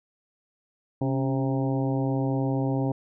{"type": "harmonic tone with a mistuned harmonic", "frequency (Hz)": 132.8, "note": "C3", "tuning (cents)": 26, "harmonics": [1, 2, 3, 4, 5, 6, 7], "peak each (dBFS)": [-26, -27, -34, -34, -38, -37, -41], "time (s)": [1.01, 2.92], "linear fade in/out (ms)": 5, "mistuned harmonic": 2, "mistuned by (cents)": 55, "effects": []}